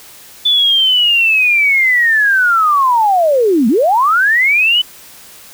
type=linear two-way sweep; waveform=sine; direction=down then up; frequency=3500 to 206.2 to 3034 Hz; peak=-8 dBFS; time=0.45-4.82 s; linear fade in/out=10 ms; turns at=3.68 s; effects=white hiss -38 dBFS RMS until 5.53 s